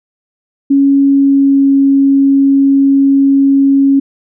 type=tone with pitch glide; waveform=sine; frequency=277.2 to 275.1 Hz; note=C#4 to C#4; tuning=0 to -13 cents; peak=-5 dBFS; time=0.7-4 s; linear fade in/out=10 ms; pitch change=-13 cents; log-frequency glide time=1.02-1.72 s; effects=none